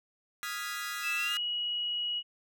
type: chord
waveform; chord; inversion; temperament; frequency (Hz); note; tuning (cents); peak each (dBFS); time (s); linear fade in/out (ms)
sawtooth; F half-diminished seventh; third; equal; 1244.5 / 1396.9 / 1661.2 / 1975.5; Eb6 / F6 / Ab6 / Cb7; 0 / 0 / 0 / 0; -37; 0.43-1.37; 0
type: tone with pitch glide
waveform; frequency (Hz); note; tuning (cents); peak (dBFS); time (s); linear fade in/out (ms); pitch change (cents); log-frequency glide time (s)
sine; 2637 to 2909; E7 to F#7; 0 to -30; -30; 1.02-2.23; 50; +170; 1.15-1.39
effects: none